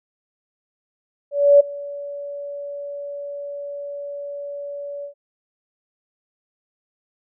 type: tone with ADSR envelope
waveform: sine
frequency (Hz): 571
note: D5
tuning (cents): -49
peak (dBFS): -6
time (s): 1.31-5.14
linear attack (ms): 290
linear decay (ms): 12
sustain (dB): -22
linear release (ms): 100
effects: none